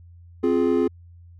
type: chord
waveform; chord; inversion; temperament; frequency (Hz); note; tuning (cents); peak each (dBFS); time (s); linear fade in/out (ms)
triangle; F minor; second; just; 261.9 / 349.2 / 419.1; C4 / F4 / Ab4; +2 / 0 / +16; -20; 0.43-0.88; 10
effects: added 86 Hz sine -44 dBFS peak until 1.39 s